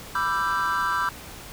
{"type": "chord", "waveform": "triangle", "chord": "E minor seventh", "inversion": "second", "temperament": "equal with one note detuned", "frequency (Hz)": [987.8, 1174.7, 1340.8, 1568], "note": ["B5", "D6", "E6", "G6"], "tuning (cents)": [0, 0, 29, 0], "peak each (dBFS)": -26, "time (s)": [0.15, 1.09], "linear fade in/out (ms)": 2, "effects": ["pink hiss -41 dBFS RMS until 1.52 s"]}